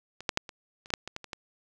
clicks, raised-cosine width 0.2 ms, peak -24 / -9 / -7 / -24 / -30 / -17 / -7 / -20 / -18 / -25 / -19 dBFS, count 11, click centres 0.206 / 0.292 / 0.374 / 0.492 / 0.859 / 0.904 / 0.938 / 1.076 / 1.164 / 1.243 / 1.332 s, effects none

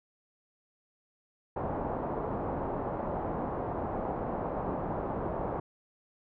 white low-pass noise, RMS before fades -34 dBFS, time 1.56-5.6 s, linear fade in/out 5 ms, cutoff 890 Hz, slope 24 dB/octave, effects none

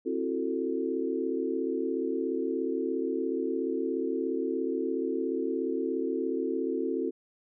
sine chord, F# half-diminished seventh, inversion second, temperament just, 266.4 / 333 / 370 / 444 Hz, C4 / E4 / F#4 / A4, +31 / +18 / 0 / +16 cents, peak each -33 dBFS, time 0.05-7.11 s, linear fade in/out 20 ms, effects none

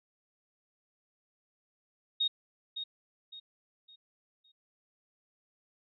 sine tone with echo, 3730 Hz, A#7, in tune, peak -26 dBFS, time 2.2-2.28 s, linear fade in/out 10 ms, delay 560 ms, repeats 4, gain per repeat -9 dB, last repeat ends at 4.52 s, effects none

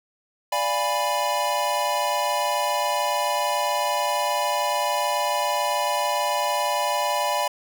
square chord, D diminished seventh, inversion none, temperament equal with one note detuned, 587.3 / 698.5 / 825.8 / 987.8 Hz, D5 / F5 / Ab5 / Cb6, 0 / 0 / -10 / 0 cents, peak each -28 / -31 / -28 / -26 dBFS, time 0.52-7.48 s, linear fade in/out 5 ms, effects none

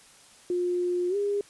sine tone with pitch glide, 355.6 to 406.1 Hz, F4 to G#4, +31 to -39 cents, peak -24 dBFS, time 0.5-1.41 s, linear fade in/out 2 ms, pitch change +230 cents, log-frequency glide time 1.09-1.16 s, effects white hiss -54 dBFS RMS until 1.49 s + resampled to 24000 Hz

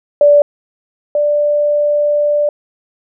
sine tone pair in turn, 582 / 588.8 Hz, D5 / D5, -16 / +4 cents, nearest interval unison, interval 20 cents, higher second, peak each -4 / -10 dBFS, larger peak first, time 0.21-0.42 / 1.15-2.49 s, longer second, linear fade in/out 2 ms, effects none

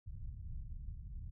pink low-pass noise, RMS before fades -45 dBFS, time 0.06-1.31 s, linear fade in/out 20 ms, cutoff 120 Hz, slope 24 dB/octave, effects none

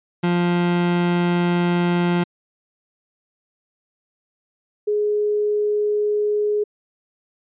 30% pulse / sine tone pair in turn, 175 / 418.2 Hz, F3 / G#4, +4 / +12 cents, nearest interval octave + minor third, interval 1508 cents, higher second, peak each -14 / -17 dBFS, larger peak first, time 0.23-2.24 / 4.87-6.64 s, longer first, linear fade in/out 10 ms, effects resampled to 8000 Hz

